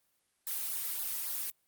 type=noise with flanger; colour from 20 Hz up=blue; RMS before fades=-36 dBFS; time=0.47-1.5 s; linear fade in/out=0 ms; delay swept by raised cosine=0.33 to 2.83 ms; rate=3.7 Hz; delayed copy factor=-1; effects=white hiss -75 dBFS RMS until 1.67 s + Opus 32 kbps